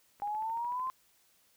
click train, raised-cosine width 0.5 ms, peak -40 dBFS, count 10, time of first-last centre 0.2-0.872 s, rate 13.4 Hz
sine exponential sweep, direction up, 810 to 1051 Hz, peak -32 dBFS, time 0.22-0.9 s, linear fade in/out 0 ms
effects white hiss -68 dBFS RMS until 1.56 s

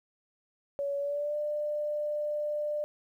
sine tone with pitch glide, 564 to 595.8 Hz, C#5 to D5, +30 to +25 cents, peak -29 dBFS, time 0.79-2.84 s, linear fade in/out 0 ms, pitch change +95 cents, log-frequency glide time 0.98-1.35 s, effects 11-bit

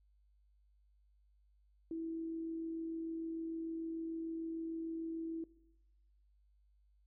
sine tone with amplitude modulation, 327.1 Hz, E4, 13 cents flat, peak -37 dBFS, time 1.91-5.44 s, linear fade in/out 2 ms, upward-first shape sine, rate 46.7 Hz, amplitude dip 25%, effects noise-tail reverb RT60 1.0 s tail -21 dB re dry + added 50 Hz sine -67 dBFS peak until 7.06 s

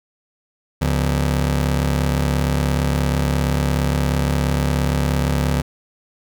30% pulse ring-modulated tone, 106.1 Hz, G#2, 38 cents sharp, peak -11 dBFS, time 0.81-5.62 s, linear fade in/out 10 ms, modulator 34.5 Hz, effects none

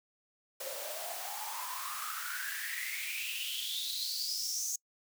white noise with high-pass filter sweep, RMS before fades -38 dBFS, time 0.6-4.76 s, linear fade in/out 5 ms, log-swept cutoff 510 to 6500 Hz, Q 9.2, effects noise-tail reverb RT60 0.1 s tail -26 dB re dry

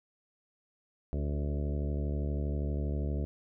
harmonic tone with a mistuned harmonic, 72.5 Hz, D2, 22 cents flat, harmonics 1 / 2 / 3 / 4 / 5 / 6 / 7 / 8 / 9, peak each -31 / -37 / -41 / -43 / -45 / -47 / -48 / -49 / -50 dBFS, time 1.13-3.25 s, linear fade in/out 0 ms, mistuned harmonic 5, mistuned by +29 cents, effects none

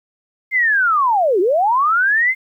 sine linear two-way sweep, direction down then up, 2123 to 340 to 2123 Hz, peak -12 dBFS, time 0.51-2.35 s, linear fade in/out 50 ms, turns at 1.4 s, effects 9-bit

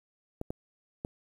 clicks, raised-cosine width 2 ms, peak -21 dBFS, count 3, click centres 0.414 / 0.505 / 1.049 s, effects 9-bit

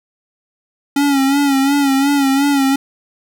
square tone with vibrato, 277.2 Hz, C#4, in tune, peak -12 dBFS, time 0.96-2.76 s, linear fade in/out 5 ms, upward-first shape sine, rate 2.8 Hz, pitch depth 57 cents each way, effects none

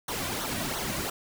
pink noise with flanger, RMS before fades -32 dBFS, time 0.08-1.1 s, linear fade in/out 5 ms, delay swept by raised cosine 0.4 to 2.4 ms, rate 2.9 Hz, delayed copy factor -0.7, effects none

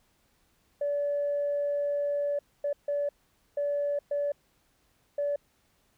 sine tone bursts at uneven times, 576 Hz, D5, 34 cents flat, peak -25 dBFS, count 6, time 0.81-2.39 / 2.64-2.73 / 2.88-3.09 / 3.57-3.99 / 4.11-4.32 / 5.18-5.36 s, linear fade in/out 5 ms, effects tanh soft clip ceiling -22 dBFS + pink hiss -69 dBFS RMS until 5.97 s

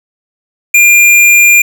square tone, 2400 Hz, D7, 37 cents sharp, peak -3 dBFS, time 0.74-1.62 s, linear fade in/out 5 ms, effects none

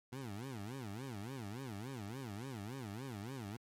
20% pulse tone with vibrato, 116.54 Hz, A#2, in tune, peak -38 dBFS, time 0.12-3.57 s, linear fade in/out 10 ms, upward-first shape sine, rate 3.5 Hz, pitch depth 290 cents each way, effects MP3 64 kbps

